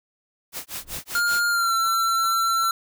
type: noise with tremolo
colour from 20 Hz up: white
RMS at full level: -31 dBFS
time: 0.52-1.45 s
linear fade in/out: 50 ms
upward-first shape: sine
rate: 5.2 Hz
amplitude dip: 100%
type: noise with exponential growth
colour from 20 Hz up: brown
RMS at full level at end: -33 dBFS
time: 0.68-0.99 s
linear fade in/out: 1 ms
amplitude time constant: 67 ms
type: tone with pitch glide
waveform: square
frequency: 1410 to 1348.7 Hz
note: F6 to E6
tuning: +16 to +39 cents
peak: -20 dBFS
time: 1.15-2.71 s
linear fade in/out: 2 ms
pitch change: -77 cents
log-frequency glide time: 1.49-1.74 s
effects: none